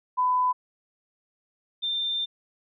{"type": "tone pair in turn", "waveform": "sine", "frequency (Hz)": [1002, 3589], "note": ["B5", "A7"], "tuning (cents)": [25, 34], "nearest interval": "octave + minor seventh", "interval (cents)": 2209, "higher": "second", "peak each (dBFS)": [-20, -25], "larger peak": "first", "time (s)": [[0.17, 0.53], [1.82, 2.26]], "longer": "second", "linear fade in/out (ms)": 20, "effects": []}